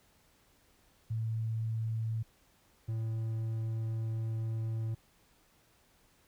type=tone pair in turn; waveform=sine / triangle; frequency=112 / 112 Hz; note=A2 / A2; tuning=+31 / +31 cents; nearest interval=unison; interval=0 cents; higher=neither; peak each=-31 / -30 dBFS; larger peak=second; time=1.1-2.23 / 2.88-4.95 s; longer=second; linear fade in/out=10 ms; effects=pink hiss -67 dBFS RMS until 6.27 s